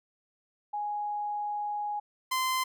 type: tone pair in turn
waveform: sine / sawtooth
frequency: 830.6 / 1035.2 Hz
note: G#5 / C6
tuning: 0 / -19 cents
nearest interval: major third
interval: 381 cents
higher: second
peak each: -30 / -23 dBFS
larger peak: second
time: 0.73-2 / 2.31-2.64 s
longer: first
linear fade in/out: 10 ms
effects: none